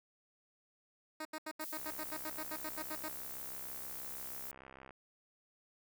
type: tone bursts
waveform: 10% pulse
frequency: 311.1 Hz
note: D#4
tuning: in tune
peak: -32 dBFS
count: 15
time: 1.2-3.086 s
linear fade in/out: 5 ms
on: 52 ms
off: 79 ms
type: noise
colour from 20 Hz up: violet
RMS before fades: -45 dBFS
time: 1.61-4.51 s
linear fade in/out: 0 ms
type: click train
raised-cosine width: 0.5 ms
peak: -37 dBFS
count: 209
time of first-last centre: 1.77-4.907 s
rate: 66.3 Hz
effects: none